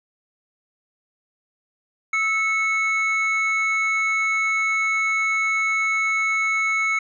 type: tone pair together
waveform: triangle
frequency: 1308.1 / 2200 Hz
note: E6 / C#7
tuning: -14 / -14 cents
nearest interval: major sixth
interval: 900 cents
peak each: -24 / -18 dBFS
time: 2.13-6.99 s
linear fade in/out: 5 ms
effects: resampled to 22050 Hz